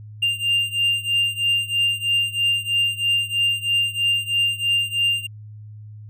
triangle beating tone pair, 2794 / 2797.1 Hz, F7 / F7, 0 / +2 cents, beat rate 3.1 Hz, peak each -19 / -21 dBFS, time 0.22-5.27 s, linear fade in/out 10 ms, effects added 106 Hz sine -36 dBFS peak until 6.09 s

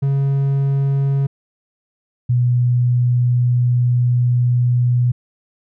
triangle / sine tone pair in turn, 138.1 / 122.71 Hz, C#3 / B2, -6 / -11 cents, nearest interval major second, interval 205 cents, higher first, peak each -12 dBFS, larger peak neither, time 0.02-1.27 / 2.29-5.12 s, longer second, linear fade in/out 10 ms, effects none

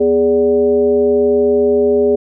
sine tone with frequency modulation, 413.5 Hz, G#4, 8 cents flat, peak -9 dBFS, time 0-2.16 s, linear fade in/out 10 ms, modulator 167 Hz, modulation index 0.72, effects none

